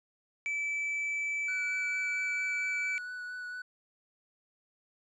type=tone; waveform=triangle; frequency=2311 Hz; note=D7; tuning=28 cents flat; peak=-29 dBFS; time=0.46-2.98 s; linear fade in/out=0 ms
type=tone with vibrato; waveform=triangle; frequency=1480 Hz; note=F#6; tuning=in tune; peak=-36 dBFS; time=1.48-3.62 s; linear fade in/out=5 ms; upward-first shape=sine; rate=4.4 Hz; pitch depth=13 cents each way
effects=resampled to 22050 Hz